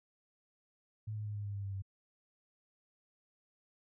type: tone with pitch steps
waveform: sine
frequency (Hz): 107.7 / 106.09 / 104.51 / 102.96 / 101.42 / 99.91 / 98.42 / 96.95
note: A2 / G#2 / G#2 / G#2 / G#2 / G2 / G2 / G2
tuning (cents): -37 / +37 / +11 / -15 / -41 / +33 / +7 / -19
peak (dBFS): -37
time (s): 1.07-1.822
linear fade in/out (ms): 10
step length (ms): 94
effects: none